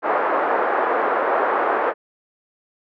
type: band-pass noise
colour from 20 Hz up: pink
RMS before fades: -20 dBFS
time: 0.02-1.94 s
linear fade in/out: 50 ms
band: 420 to 1500 Hz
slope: 24 dB/octave
effects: none